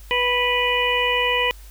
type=harmonic tone; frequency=492.1 Hz; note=B4; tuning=6 cents flat; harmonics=1 / 2 / 4 / 5 / 6; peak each=-24 / -24 / -24 / -24 / -24 dBFS; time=0.11-1.51 s; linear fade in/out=0 ms; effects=added 50 Hz sine -39 dBFS peak until 1.7 s + white hiss -50 dBFS RMS until 1.7 s